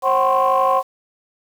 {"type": "tone cluster", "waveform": "sine", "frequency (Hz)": [535, 755, 1036, 1088], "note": ["C5", "F#5", "C6", "C#6"], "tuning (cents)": [38, 35, -17, -33], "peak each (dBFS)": -18, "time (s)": [0.02, 0.83], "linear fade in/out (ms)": 50, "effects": ["tanh soft clip ceiling -7 dBFS", "7-bit"]}